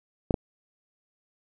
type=clicks; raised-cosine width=2 ms; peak=-10 dBFS; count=2; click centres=0.308 / 0.342 s; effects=none